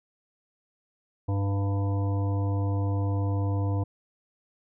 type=harmonic tone; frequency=99.2 Hz; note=G2; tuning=21 cents sharp; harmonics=1 / 3 / 5 / 7 / 9 / 10; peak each=-24 / -34 / -38 / -41 / -43 / -44 dBFS; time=1.28-3.84 s; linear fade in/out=10 ms; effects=none